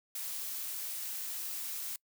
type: noise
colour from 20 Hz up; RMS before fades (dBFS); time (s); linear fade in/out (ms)
blue; -39; 0.15-1.96; 2
effects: noise-tail reverb RT60 0.1 s tail -25 dB re dry